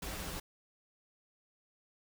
pink noise with comb filter, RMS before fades -41 dBFS, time 0.02-0.4 s, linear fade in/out 5 ms, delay 8.5 ms, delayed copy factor -0.75, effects none

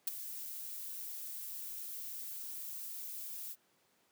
violet noise with ADSR envelope, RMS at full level -31 dBFS, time 0.07-3.56 s, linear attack 7 ms, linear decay 15 ms, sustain -13 dB, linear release 47 ms, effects pink hiss -72 dBFS RMS until 4.11 s + high-pass 200 Hz 12 dB/octave

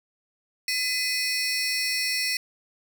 40% pulse tone cluster, 2009 / 2505 / 4395 / 5470 Hz, B6 / D#7 / C#8 / F8, +29 / +11 / -16 / -37 cents, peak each -29 dBFS, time 0.68-2.37 s, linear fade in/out 2 ms, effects none

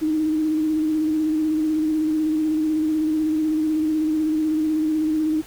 sine tone with vibrato, 311.1 Hz, D#4, in tune, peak -18 dBFS, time 0.01-5.42 s, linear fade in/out 20 ms, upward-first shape square, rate 16 Hz, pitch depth 24 cents each way, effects pink hiss -44 dBFS RMS until 5.46 s

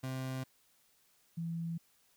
30% pulse / sine tone pair in turn, 130.81 / 166.73 Hz, C3 / E3, 0 / +20 cents, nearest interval major third, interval 420 cents, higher second, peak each -34 / -35 dBFS, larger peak first, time 0.03-0.44 / 1.37-1.78 s, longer neither, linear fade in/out 10 ms, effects white hiss -70 dBFS RMS until 2.16 s

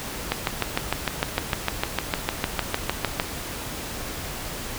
click train, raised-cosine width 0.3 ms, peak -5 dBFS, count 20, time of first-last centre 0.32-3.199 s, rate 6.6 Hz, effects pink hiss -33 dBFS RMS until 4.78 s

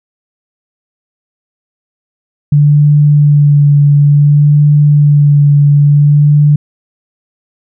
sine tone with vibrato, 145.9 Hz, D3, 11 cents flat, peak -3 dBFS, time 2.52-6.56 s, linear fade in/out 5 ms, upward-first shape sine, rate 0.57 Hz, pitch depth 19 cents each way, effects none

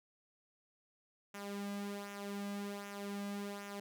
sawtooth tone with flanger, 201.8 Hz, G#3, 49 cents flat, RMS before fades -43 dBFS, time 1.34-3.8 s, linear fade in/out 5 ms, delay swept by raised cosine 0.22 to 2.22 ms, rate 1.3 Hz, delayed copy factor -0.6, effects none

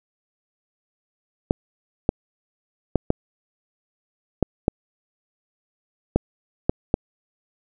clicks, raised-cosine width 2 ms, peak -3 dBFS, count 9, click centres 1.509 / 2.091 / 2.957 / 3.104 / 4.427 / 4.681 / 6.16 / 6.695 / 6.941 s, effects none

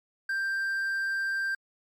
triangle tone, 1578 Hz, G6, 11 cents sharp, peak -25 dBFS, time 0.29-1.55 s, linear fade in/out 5 ms, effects MP3 96 kbps

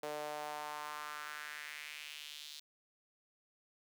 sawtooth tone with high-pass filter sweep, 149.6 Hz, D3, 32 cents sharp, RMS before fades -45 dBFS, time 0.03-2.6 s, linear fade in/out 2 ms, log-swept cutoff 520 to 4000 Hz, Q 2.7, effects none

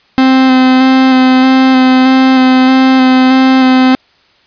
45% pulse tone with vibrato, 260 Hz, C4, 11 cents flat, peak -4 dBFS, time 0.18-3.95 s, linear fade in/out 0 ms, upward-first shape square, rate 1.6 Hz, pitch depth 13 cents each way, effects white hiss -49 dBFS RMS until 4.46 s + resampled to 11025 Hz

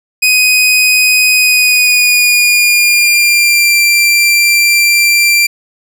sawtooth tone with pitch glide, 2502 to 2362 Hz, D#7 to D7, +9 to +9 cents, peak -3 dBFS, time 0.22-5.47 s, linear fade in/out 10 ms, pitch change -100 cents, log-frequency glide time 1.36-3.78 s, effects none

